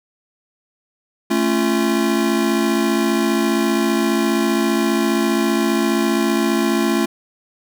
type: chord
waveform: square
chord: A augmented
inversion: none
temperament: just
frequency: 220 / 275 / 343.8 Hz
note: A3 / C#4 / E#4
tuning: 0 / -14 / -27 cents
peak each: -20 / -22 / -20 dBFS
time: 1.3-7.06 s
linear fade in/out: 10 ms
effects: none